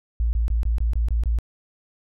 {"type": "tone bursts", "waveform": "sine", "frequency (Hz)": 57.1, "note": "A#1", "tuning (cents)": -35, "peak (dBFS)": -18, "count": 8, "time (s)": [0.2, 1.387], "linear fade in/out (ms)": 0, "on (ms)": 130, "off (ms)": 21, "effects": []}